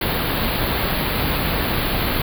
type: band-stop noise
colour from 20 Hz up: pink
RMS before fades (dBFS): -21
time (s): 0.01-2.22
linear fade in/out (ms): 5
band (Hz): 4600 to 11000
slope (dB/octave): 96
effects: none